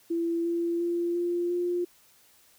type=tone with pitch steps; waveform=sine; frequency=336.3 / 340.2 / 344.2 / 348.2 / 352.2 Hz; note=E4 / F4 / F4 / F4 / F4; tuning=+35 / -45 / -25 / -5 / +15 cents; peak=-25 dBFS; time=0.1-1.85 s; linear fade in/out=10 ms; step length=350 ms; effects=white hiss -60 dBFS RMS until 2.58 s